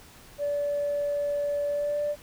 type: tone with pitch glide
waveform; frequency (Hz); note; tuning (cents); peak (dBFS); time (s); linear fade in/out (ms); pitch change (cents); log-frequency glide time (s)
sine; 578 to 587.8; D5 to D5; -28 to +1; -24; 0.38-2.16; 50; +29; 1.68-2.02
effects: tanh soft clip ceiling -21 dBFS + pink hiss -51 dBFS RMS until 2.22 s